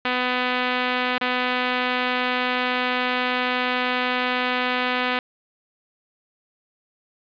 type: tone with dropouts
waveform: 5% pulse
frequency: 250.3 Hz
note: B3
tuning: 23 cents sharp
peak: -9 dBFS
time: 0.05-5.19 s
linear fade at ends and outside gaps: 2 ms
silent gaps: 1.181-1.212 s
effects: resampled to 11025 Hz + 7-bit